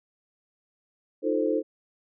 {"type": "chord", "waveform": "sine", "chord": "F dominant seventh", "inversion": "third", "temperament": "equal", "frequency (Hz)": [311.1, 349.2, 440, 523.3], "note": ["Eb4", "F4", "A4", "C5"], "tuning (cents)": [0, 0, 0, 0], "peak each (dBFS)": [-27, -31, -27, -28], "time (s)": [1.22, 1.63], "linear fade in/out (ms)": 50, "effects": []}